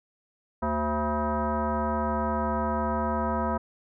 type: tone with frequency modulation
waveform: sine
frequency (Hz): 373.1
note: F#4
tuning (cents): +14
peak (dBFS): -24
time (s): 0.62-3.58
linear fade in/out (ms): 10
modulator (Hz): 299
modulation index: 2.9
effects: none